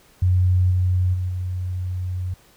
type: tone with level steps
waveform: sine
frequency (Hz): 91.2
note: F#2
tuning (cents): -24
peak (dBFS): -14 / -16 / -21 / -23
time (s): 0.22-2.34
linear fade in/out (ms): 5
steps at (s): 0.7 / 1.13 / 1.28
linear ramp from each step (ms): 20
effects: pink hiss -54 dBFS RMS until 2.56 s